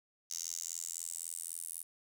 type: tone with high-pass filter sweep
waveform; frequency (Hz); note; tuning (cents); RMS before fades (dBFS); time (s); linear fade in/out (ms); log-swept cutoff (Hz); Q
10% pulse; 83.8; E2; +29; -42; 0.3-1.83; 10; 6100 to 10000; 4.9
effects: none